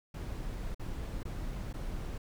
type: noise with dropouts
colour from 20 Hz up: brown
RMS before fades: -38 dBFS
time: 0.14-2.18 s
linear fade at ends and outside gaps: 5 ms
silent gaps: 0.746-0.795 / 1.232-1.251 / 1.729-1.738 s
effects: none